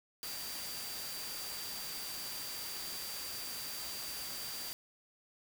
sine tone in noise, 4699 Hz, D8, in tune, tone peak -45 dBFS, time 0.23-4.73 s, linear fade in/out 0 ms, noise white, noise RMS -43 dBFS, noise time 0.23-4.73 s, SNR -5 dB, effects none

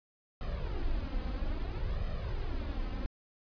brown noise with flanger, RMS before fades -34 dBFS, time 0.41-3.06 s, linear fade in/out 0 ms, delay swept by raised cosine 1.6 to 3.9 ms, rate 0.6 Hz, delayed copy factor +0.65, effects resampled to 11025 Hz

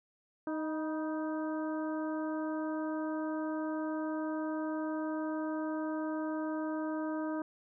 harmonic tone with a mistuned harmonic, 311.1 Hz, D#4, in tune, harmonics 1 / 2 / 3 / 4 / 5, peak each -34 / -40 / -44 / -46 / -48 dBFS, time 0.47-7.42 s, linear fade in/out 2 ms, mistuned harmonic 3, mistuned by +48 cents, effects none

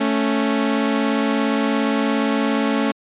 sawtooth tone pair together, 220 / 277.2 Hz, A3 / C#4, 0 / 0 cents, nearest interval major third, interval 400 cents, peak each -16 dBFS, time 0-2.92 s, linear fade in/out 10 ms, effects resampled to 8000 Hz

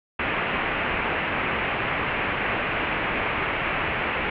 white low-pass noise, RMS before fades -26 dBFS, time 0.19-4.3 s, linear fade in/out 5 ms, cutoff 2700 Hz, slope 48 dB/octave, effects none

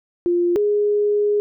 sine tone pair in turn, 349.2 / 414.5 Hz, F4 / G#4, 0 / -3 cents, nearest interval minor third, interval 297 cents, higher second, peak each -15 dBFS, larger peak neither, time 0.26-0.56 / 0.56-1.4 s, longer second, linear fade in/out 0 ms, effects none

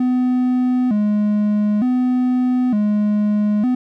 triangle tone with vibrato, 229.2 Hz, A#3, 29 cents flat, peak -12 dBFS, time 0-3.75 s, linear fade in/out 5 ms, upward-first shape square, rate 0.55 Hz, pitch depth 160 cents each way, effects none

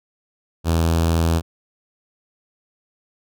sawtooth tone with notch filter, 82.6 Hz, E2, 4 cents sharp, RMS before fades -18 dBFS, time 0.64-1.42 s, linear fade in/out 50 ms, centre 2000 Hz, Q 1.8, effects none

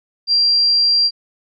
sine tone, 4743 Hz, D8, 16 cents sharp, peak -11 dBFS, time 0.27-1.11 s, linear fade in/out 50 ms, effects none

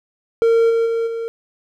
triangle tone with level steps, 458.5 Hz, A#4, 29 cents flat, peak -9 / -12 / -15 / -20 dBFS, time 0.42-1.28 s, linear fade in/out 0 ms, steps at 0.69 / 0.85 / 1.06 s, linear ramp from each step 20 ms, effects none

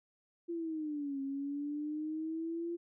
sine exponential two-way sweep, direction down then up, 344.6 to 271.3 to 344.6 Hz, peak -35 dBFS, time 0.48-2.77 s, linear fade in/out 20 ms, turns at 1.21 s, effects none

